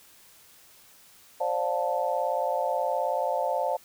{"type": "chord", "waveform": "sine", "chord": "D minor seventh", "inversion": "third", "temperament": "just", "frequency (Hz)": [528.6, 587.3, 704.8, 881], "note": ["C5", "D5", "F5", "A5"], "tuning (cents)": [18, 0, 16, 2], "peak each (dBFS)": -30, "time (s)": [1.4, 3.77], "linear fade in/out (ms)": 10, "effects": ["white hiss -55 dBFS RMS until 3.84 s"]}